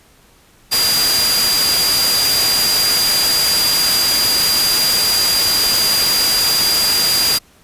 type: tone in noise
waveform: sine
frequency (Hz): 4802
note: D8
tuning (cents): +38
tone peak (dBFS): -14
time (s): 0.71-7.39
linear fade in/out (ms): 20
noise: white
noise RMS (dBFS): -17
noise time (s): 0.71-7.39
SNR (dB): 0
effects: pink hiss -50 dBFS RMS until 7.63 s + resampled to 32000 Hz